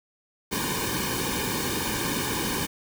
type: noise with comb filter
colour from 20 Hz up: pink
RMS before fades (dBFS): -28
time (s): 0.51-2.67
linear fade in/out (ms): 20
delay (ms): 1.5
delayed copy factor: -1
effects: none